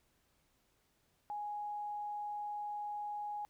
sine tone, 830.6 Hz, G#5, in tune, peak -38 dBFS, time 1.3-3.45 s, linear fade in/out 0 ms, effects pink hiss -75 dBFS RMS until 3.49 s

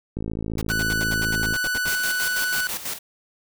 click train, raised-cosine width 3 ms, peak -16 dBFS, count 75, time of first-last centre 0.17-1.525 s, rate 54.6 Hz
pink noise bursts, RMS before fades -31 dBFS, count 13, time 0.58-1.886 s, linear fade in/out 2 ms, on 34 ms, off 72 ms
45% pulse tone, 1486 Hz, F#6, 7 cents sharp, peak -22 dBFS, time 0.7-2.67 s, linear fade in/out 0 ms
white noise with tremolo, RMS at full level -28 dBFS, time 1.87-2.99 s, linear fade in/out 10 ms, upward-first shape square, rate 6.1 Hz, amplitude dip 65%
effects none

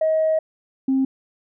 sine tone pair in turn, 633 / 266.1 Hz, D#5 / C4, +30 / +29 cents, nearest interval octave + minor third, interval 1501 cents, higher first, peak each -15 dBFS, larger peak neither, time 0.01-0.39 / 0.88-1.05 s, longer first, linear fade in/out 5 ms, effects tanh soft clip ceiling -12 dBFS

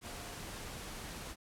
sine tone in noise, 704 Hz, F5, 14 cents sharp, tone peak -55 dBFS, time 0.02-0.42 s, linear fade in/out 50 ms, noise pink, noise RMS -45 dBFS, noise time 0.01-1.36 s, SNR -13 dB, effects low-pass 12000 Hz 12 dB/octave

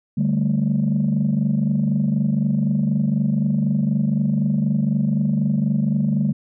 sine chord, D suspended fourth, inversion none, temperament equal, 146.83 / 196 / 220 Hz, D3 / G3 / A3, 0 / 0 / 0 cents, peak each -20 dBFS, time 0.17-6.33 s, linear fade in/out 10 ms, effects tanh soft clip ceiling -11 dBFS

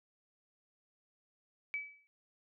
sine tone with exponential decay, 2293 Hz, D7, 42 cents flat, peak -32 dBFS, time 1.74-2.07 s, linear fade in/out 0 ms, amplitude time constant 70 ms, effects none

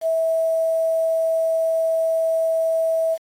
sine tone with quantisation, 651 Hz, E5, 22 cents flat, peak -17 dBFS, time 0.01-3.18 s, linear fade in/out 50 ms, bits 7, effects AAC 48 kbps

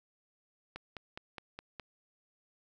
click train, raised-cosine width 0.3 ms, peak -26 dBFS, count 6, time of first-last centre 0.76-1.797 s, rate 4.82 Hz, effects none

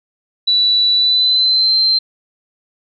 sine tone with pitch glide, 3951 to 4124 Hz, B7 to C8, 0 to -26 cents, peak -10 dBFS, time 0.47-1.99 s, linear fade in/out 10 ms, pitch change +74 cents, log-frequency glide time 0.95-1.75 s, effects none

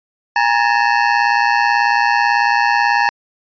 25% pulse ring-modulated tone, 880 Hz, A5, in tune, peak -5 dBFS, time 0.36-3.09 s, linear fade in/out 0 ms, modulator 59.1 Hz, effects resampled to 11025 Hz

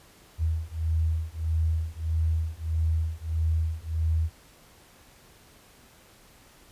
sine beating tone pair, 79.7 / 81.3 Hz, D#2 / E2, +42 / -23 cents, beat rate 1.6 Hz, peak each -27 dBFS, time 0.38-4.3 s, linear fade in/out 50 ms, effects pink hiss -55 dBFS RMS until 6.71 s + resampled to 32000 Hz

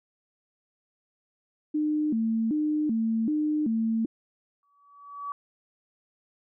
sine tone with vibrato, 260.9 Hz, C4, 5 cents flat, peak -23 dBFS, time 1.74-4.06 s, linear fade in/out 10 ms, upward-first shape square, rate 1.3 Hz, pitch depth 260 cents each way
sine tone with exponential growth, 1141 Hz, C#6, 50 cents sharp, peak -29 dBFS, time 4.63-5.32 s, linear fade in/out 1 ms, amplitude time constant 150 ms
effects none

